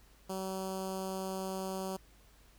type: tone with notch filter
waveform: 10% pulse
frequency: 190 Hz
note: F#3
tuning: 46 cents sharp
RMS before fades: -38 dBFS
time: 0.29-1.97 s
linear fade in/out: 10 ms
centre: 2100 Hz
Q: 0.58
effects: added 50 Hz sine -61 dBFS peak until 2.58 s + pink hiss -64 dBFS RMS until 2.58 s